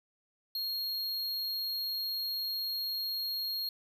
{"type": "tone", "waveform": "square", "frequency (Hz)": 4266, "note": "C8", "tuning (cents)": 33, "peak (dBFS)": -33, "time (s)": [0.55, 3.69], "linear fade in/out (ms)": 2, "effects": []}